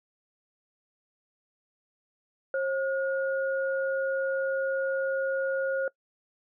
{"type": "tone pair together", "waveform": "sine", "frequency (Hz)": [538, 1436.3], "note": ["C5", "F6"], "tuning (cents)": [48, 48], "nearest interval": "octave + perfect fourth", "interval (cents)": 1700, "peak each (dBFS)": [-26, -32], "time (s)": [2.54, 5.88], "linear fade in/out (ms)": 2, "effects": ["noise-tail reverb RT60 0.1 s tail -23 dB re dry"]}